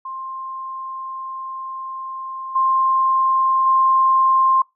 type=tone with level steps; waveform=sine; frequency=1055 Hz; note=C6; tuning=14 cents sharp; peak=-27 / -14 / -12 dBFS; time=0.05-4.62 s; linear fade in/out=5 ms; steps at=2.55 / 3.66 s; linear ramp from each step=10 ms; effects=noise-tail reverb RT60 0.2 s tail -24 dB re dry